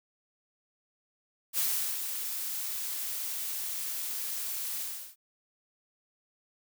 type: noise with ADSR envelope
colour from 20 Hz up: blue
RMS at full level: -28 dBFS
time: 1.53-5.16 s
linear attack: 54 ms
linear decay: 400 ms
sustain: -7 dB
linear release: 350 ms
effects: none